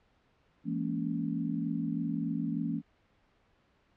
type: chord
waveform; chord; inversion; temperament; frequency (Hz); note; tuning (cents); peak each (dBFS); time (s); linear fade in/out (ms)
sine; A# half-diminished seventh; second; just; 167.82 / 209.8 / 233.1 / 279.7; E3 / G#3 / A#3 / C#4; +31 / +18 / 0 / +16; -35 / -38 / -35 / -35; 0.64-2.82; 50
effects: pink hiss -69 dBFS RMS until 3.96 s + low-pass 3000 Hz 12 dB/octave